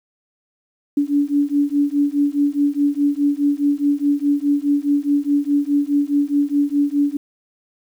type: beating tone pair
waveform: sine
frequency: 284.9 / 289.7 Hz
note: C#4 / D4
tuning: +48 / -24 cents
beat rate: 4.8 Hz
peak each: -18 dBFS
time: 0.97-7.17 s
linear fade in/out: 5 ms
effects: 8-bit